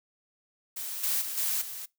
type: noise with level steps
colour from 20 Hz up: blue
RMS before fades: -36 / -28 / -35 / -29 / -39 dBFS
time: 0.76-1.86 s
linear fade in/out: 10 ms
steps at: 1.03 / 1.21 / 1.37 / 1.61 s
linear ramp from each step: 10 ms
effects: noise-tail reverb RT60 0.2 s tail -23 dB re dry

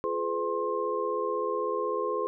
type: tone cluster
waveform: sine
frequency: 348.7 / 424.8 / 505 / 1062 Hz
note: F4 / G#4 / B4 / C6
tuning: -3 / +39 / +39 / +25 cents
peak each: -36 / -31 / -32 / -32 dBFS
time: 0.04-2.27 s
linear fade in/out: 0 ms
effects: none

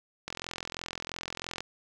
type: click train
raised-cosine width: 0.2 ms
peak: -18 dBFS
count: 58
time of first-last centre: 0.28-1.606 s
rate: 43 Hz
effects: none

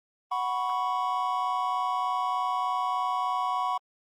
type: chord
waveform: triangle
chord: F# suspended fourth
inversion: none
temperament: just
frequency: 740 / 986.7 / 1110 Hz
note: F#5 / B5 / C#6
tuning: 0 / -2 / +2 cents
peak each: -29 / -28 / -28 dBFS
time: 0.31-3.78 s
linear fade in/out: 10 ms
effects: Opus 24 kbps

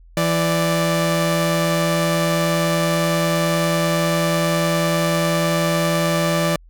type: tone pair together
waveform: sawtooth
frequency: 166.38 / 587.3 Hz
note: E3 / D5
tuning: +16 / 0 cents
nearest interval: octave + minor seventh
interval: 2184 cents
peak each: -15 / -16 dBFS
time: 0.17-6.56 s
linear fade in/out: 2 ms
effects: added 42 Hz sine -43 dBFS peak until 6.69 s

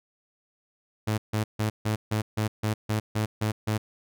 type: tone bursts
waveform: sawtooth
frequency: 107.7 Hz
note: A2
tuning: 37 cents flat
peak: -20 dBFS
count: 11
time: 1.07-3.78 s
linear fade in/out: 10 ms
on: 110 ms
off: 150 ms
effects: none

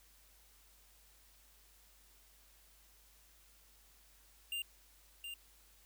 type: tone with echo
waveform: square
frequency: 2796 Hz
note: F7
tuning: 1 cent sharp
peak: -38 dBFS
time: 4.52-4.62 s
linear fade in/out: 2 ms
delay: 720 ms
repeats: 1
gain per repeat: -6 dB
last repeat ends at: 5.34 s
effects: added 50 Hz sine -67 dBFS peak until 5.85 s + white hiss -66 dBFS RMS until 5.85 s

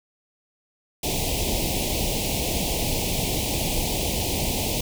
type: band-stop noise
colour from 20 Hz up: pink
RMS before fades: -25 dBFS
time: 1.03-4.81 s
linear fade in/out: 5 ms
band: 860 to 2300 Hz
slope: 48 dB/octave
effects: none

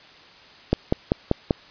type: click train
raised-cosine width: 2 ms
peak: -4 dBFS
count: 5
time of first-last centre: 0.73-1.508 s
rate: 5.14 Hz
effects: white hiss -48 dBFS RMS until 1.7 s + resampled to 11025 Hz

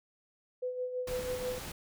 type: tone with tremolo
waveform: sine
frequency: 502 Hz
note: B4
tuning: 28 cents sharp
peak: -31 dBFS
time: 0.62-1.59 s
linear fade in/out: 10 ms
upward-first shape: sine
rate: 6.1 Hz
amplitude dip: 55%
type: noise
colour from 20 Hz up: pink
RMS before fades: -42 dBFS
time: 1.07-1.72 s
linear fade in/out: 5 ms
effects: none

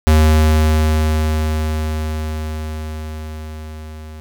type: tone with level ramp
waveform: square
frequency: 77.78 Hz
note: D#2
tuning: in tune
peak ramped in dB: -8 to -32 dBFS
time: 0.07-4.2 s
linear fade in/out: 0 ms
effects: none

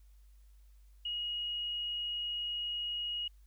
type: tone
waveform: sine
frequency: 2888 Hz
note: F#7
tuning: 43 cents flat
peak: -34 dBFS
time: 1.05-3.28 s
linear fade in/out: 5 ms
effects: added 50 Hz sine -56 dBFS peak until 3.46 s + white hiss -75 dBFS RMS until 3.46 s

